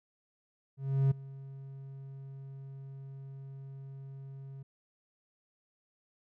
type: tone with ADSR envelope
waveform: triangle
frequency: 136 Hz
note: C#3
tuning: 33 cents flat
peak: -20 dBFS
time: 0.77-4.63 s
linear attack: 340 ms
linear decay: 10 ms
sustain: -21 dB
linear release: 7 ms
effects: none